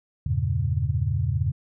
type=chord; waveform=sine; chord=E diminished seventh; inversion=none; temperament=equal with one note detuned; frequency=82.41 / 98 / 115.2 / 138.59 Hz; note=E2 / G2 / Bb2 / Db3; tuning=0 / 0 / -20 / 0 cents; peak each=-27 dBFS; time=0.26-1.52 s; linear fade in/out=5 ms; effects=none